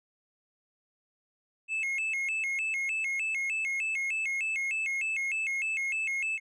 triangle tone with vibrato, 2379 Hz, D7, 22 cents sharp, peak -27 dBFS, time 1.68-6.4 s, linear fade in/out 50 ms, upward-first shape square, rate 3.3 Hz, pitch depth 170 cents each way, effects resampled to 24000 Hz

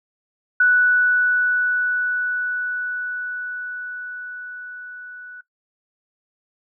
sine tone with level ramp, 1480 Hz, F#6, in tune, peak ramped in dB -11 to -35 dBFS, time 0.6-5.41 s, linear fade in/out 5 ms, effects noise-tail reverb RT60 0.1 s tail -17 dB re dry

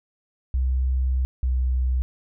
sine tone pair in turn, 64.4 / 63.4 Hz, C2 / B1, -27 / +46 cents, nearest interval unison, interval 27 cents, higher first, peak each -19 dBFS, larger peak neither, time 0.54-1.25 / 1.43-2.02 s, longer first, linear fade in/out 0 ms, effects none

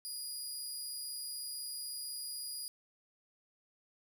20% pulse tone, 4882 Hz, D#8, 34 cents flat, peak -34 dBFS, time 0.05-2.68 s, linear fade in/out 0 ms, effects none

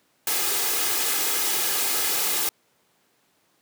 white noise with comb filter, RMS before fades -24 dBFS, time 0.27-2.49 s, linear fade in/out 2 ms, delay 2.4 ms, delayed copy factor +0.55, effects pink hiss -65 dBFS RMS until 3.61 s + high-pass 200 Hz 12 dB/octave

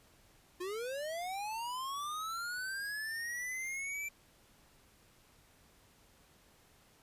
square linear sweep, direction up, 347.7 to 2349 Hz, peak -38 dBFS, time 0.6-4.09 s, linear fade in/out 10 ms, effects pink hiss -65 dBFS RMS until 7.02 s + resampled to 32000 Hz

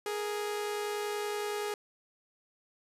sawtooth tone pair together, 415.6 / 466.2 Hz, G#4 / A#4, +1 / 0 cents, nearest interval major second, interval 199 cents, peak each -29 / -38 dBFS, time 0.06-1.74 s, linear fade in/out 2 ms, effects resampled to 32000 Hz

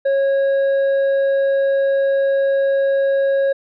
sine tone with hard clipping, 548 Hz, C#5, 20 cents flat, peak -15 dBFS, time 0.05-3.53 s, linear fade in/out 10 ms, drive 4 dB, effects resampled to 11025 Hz

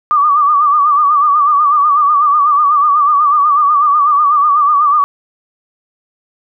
sine tone with vibrato, 1174.7 Hz, D6, in tune, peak -7 dBFS, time 0.11-5.04 s, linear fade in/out 0 ms, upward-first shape sine, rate 8.1 Hz, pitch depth 79 cents each way, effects none

